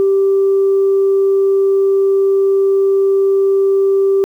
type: tone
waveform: sine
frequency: 391 Hz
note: G4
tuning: 4 cents flat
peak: -8 dBFS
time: 0-4.24 s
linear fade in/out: 0 ms
effects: tanh soft clip ceiling -6 dBFS + 8-bit